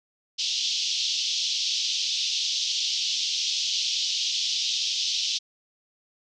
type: band-pass noise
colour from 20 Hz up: pink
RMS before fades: -27 dBFS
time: 0.38-5.39 s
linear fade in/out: 20 ms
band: 3000 to 6000 Hz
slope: 48 dB/octave
effects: none